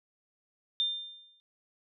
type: tone with exponential decay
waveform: sine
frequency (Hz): 3600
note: A7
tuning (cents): +39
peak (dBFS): -24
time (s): 0.8-1.4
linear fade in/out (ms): 0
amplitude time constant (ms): 130
effects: none